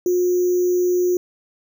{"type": "tone with sample-and-hold", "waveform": "sine", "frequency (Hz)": 358.3, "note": "F4", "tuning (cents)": 44, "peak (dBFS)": -15, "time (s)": [0.06, 1.17], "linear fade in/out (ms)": 2, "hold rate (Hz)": 6300, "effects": []}